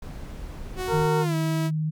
brown noise, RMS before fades -36 dBFS, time 0.02-1.06 s, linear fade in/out 5 ms
sawtooth tone with pitch glide, 370 to 324 Hz, F#4 to E4, 0 to -30 cents, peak -24 dBFS, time 0.76-1.71 s, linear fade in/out 50 ms, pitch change -230 cents, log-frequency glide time 1.2-1.35 s
harmonic tone, 459.8 Hz, A#4, 24 cents flat, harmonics 1 / 2 / 3, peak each -24 / -27 / -34 dBFS, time 0.87-1.26 s, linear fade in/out 50 ms
sine tone with vibrato, 155.56 Hz, D#3, in tune, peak -23 dBFS, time 0.92-1.91 s, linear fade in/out 20 ms, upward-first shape sine, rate 17 Hz, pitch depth 9 cents each way
effects none

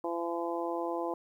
harmonic tone, 169.9 Hz, F3, 47 cents flat, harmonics 2 / 3 / 4 / 5 / 6, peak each -35 / -37 / -38 / -39 / -40 dBFS, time 0.04-1.14 s, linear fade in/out 2 ms, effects 11-bit

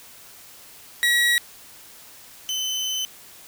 30% pulse tone pair in turn, 1916 / 3041 Hz, A#6 / F#7, +47 / +47 cents, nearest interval minor sixth, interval 800 cents, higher second, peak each -14 / -21 dBFS, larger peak first, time 1.03-1.38 / 2.49-3.05 s, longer second, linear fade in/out 0 ms, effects white hiss -46 dBFS RMS until 3.47 s

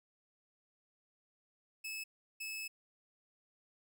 sawtooth tone bursts at uneven times, 2600 Hz, E7, 24 cents flat, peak -37 dBFS, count 2, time 1.84-2.04 / 2.4-2.68 s, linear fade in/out 10 ms, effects none

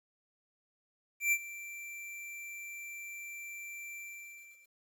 square tone with ADSR envelope, 2349 Hz, D7, in tune, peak -25 dBFS, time 1.2-4.71 s, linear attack 120 ms, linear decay 58 ms, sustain -18 dB, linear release 740 ms, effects 11-bit

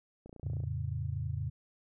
click train, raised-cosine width 2 ms, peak -36 dBFS, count 12, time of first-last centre 0.26-0.637 s, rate 29.2 Hz
sine chord, F augmented, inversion none, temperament equal with one note detuned, 85.86 / 110 / 138.59 Hz, F2 / A2 / C#3, -29 / 0 / 0 cents, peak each -37 dBFS, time 0.43-1.5 s, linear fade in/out 10 ms
effects none

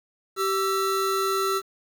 square tone pair together, 387.2 / 1329 Hz, G4 / E6, -21 / +14 cents, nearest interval octave + major sixth, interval 2135 cents, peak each -26 dBFS, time 0.36-1.62 s, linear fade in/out 50 ms, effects 8-bit

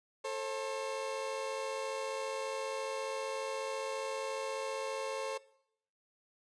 30% pulse tone pair together, 442.1 / 536.8 Hz, A4 / C5, +8 / +44 cents, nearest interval minor third, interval 336 cents, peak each -37 / -35 dBFS, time 0.24-5.38 s, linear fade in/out 10 ms, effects noise-tail reverb RT60 0.7 s tail -20 dB re dry + resampled to 22050 Hz

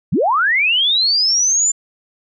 sine linear sweep, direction up, 108.6 to 7230 Hz, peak -12 dBFS, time 0.12-1.72 s, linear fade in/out 10 ms, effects none

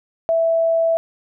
sine tone, 659.3 Hz, E5, in tune, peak -14 dBFS, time 0.29-0.97 s, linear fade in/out 0 ms, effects none

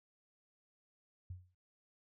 sine tone with exponential decay, 90.8 Hz, F#2, 32 cents flat, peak -40 dBFS, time 1.3-1.55 s, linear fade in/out 5 ms, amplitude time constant 53 ms, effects none

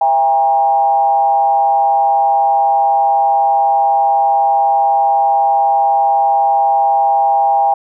sine tone with frequency modulation, 804 Hz, G5, 44 cents sharp, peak -9 dBFS, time 0.01-7.74 s, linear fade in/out 5 ms, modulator 140 Hz, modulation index 0.6, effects none

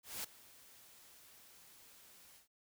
white noise with ADSR envelope, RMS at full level -41 dBFS, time 0.03-2.48 s, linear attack 210 ms, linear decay 8 ms, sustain -20 dB, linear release 120 ms, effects none

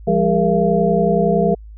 sine tone cluster, 170.5 / 201.4 / 407.7 / 468.2 / 679 Hz, F3 / G3 / G#4 / A#4 / F5, -41 / +47 / -32 / +8 / -49 cents, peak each -19 dBFS, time 0.07-1.55 s, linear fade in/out 10 ms, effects added 53 Hz sine -34 dBFS peak until 1.77 s

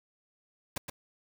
pink noise with echo, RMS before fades -34 dBFS, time 0.76-0.78 s, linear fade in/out 5 ms, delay 120 ms, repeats 1, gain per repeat -5 dB, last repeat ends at 0.9 s, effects none

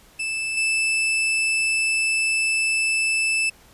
40% pulse tone with level steps, 2635 Hz, E7, 1 cent flat, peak -23 / -18 dBFS, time 0.19-3.5 s, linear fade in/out 10 ms, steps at 0.57 s, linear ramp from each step 5 ms, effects pink hiss -52 dBFS RMS until 3.73 s + resampled to 32000 Hz

